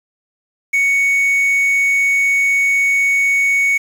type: tone with quantisation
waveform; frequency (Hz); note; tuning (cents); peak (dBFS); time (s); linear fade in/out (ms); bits
triangle; 2226; C#7; +7; -10; 0.73-3.78; 10; 6
effects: none